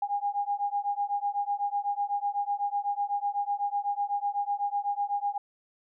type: beating tone pair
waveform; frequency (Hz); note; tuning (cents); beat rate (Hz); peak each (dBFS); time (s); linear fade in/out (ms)
sine; 809 / 817; G#5 / G#5; -46 / -29; 8; -30; 0.02-5.38; 5
effects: none